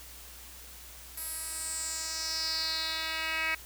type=tone with band-pass filter sweep; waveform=10% pulse; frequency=320.3 Hz; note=E4; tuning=50 cents flat; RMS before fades=-34 dBFS; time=1.17-3.55 s; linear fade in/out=5 ms; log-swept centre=12000 to 2400 Hz; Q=4.1; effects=added 60 Hz sine -52 dBFS peak until 3.65 s + white hiss -49 dBFS RMS until 3.65 s